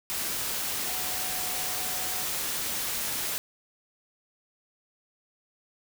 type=tone in noise; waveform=sine; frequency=740 Hz; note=F#5; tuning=in tune; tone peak=-42 dBFS; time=0.87-2.23 s; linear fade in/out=0 ms; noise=white; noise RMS=-31 dBFS; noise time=0.1-3.38 s; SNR=-14 dB; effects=none